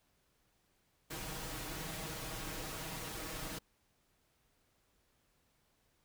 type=noise with comb filter; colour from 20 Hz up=pink; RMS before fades=-43 dBFS; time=1.1-3.59 s; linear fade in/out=10 ms; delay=6.3 ms; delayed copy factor=+0.65; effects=pink hiss -75 dBFS RMS until 6.04 s